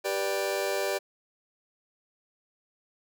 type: chord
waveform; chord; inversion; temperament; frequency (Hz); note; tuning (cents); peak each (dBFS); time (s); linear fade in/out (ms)
sawtooth; G major; none; just; 392 / 490 / 588; G4 / B4 / D5; 0 / -14 / +2; -27 / -30 / -26; 0.04-0.99; 20
effects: none